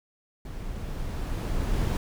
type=noise with level ramp; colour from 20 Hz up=brown; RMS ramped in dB=-37 to -24 dBFS; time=0.45-1.97 s; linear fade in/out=2 ms; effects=none